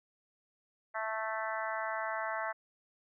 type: harmonic tone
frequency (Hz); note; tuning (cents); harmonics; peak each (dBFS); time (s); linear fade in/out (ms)
220; A3; 0; 3 / 4 / 5 / 6 / 7 / 8 / 9; -39 / -40 / -41 / -42 / -42 / -43 / -44; 0.94-2.53; 20
effects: none